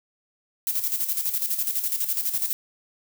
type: noise with tremolo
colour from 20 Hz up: violet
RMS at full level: -24 dBFS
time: 0.67-2.53 s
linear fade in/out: 0 ms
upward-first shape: square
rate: 12 Hz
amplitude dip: 60%
effects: none